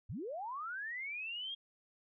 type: linear sweep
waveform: sine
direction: up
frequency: 67.7 to 3284 Hz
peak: -39 dBFS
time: 0.09-1.55 s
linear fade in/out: 10 ms
effects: none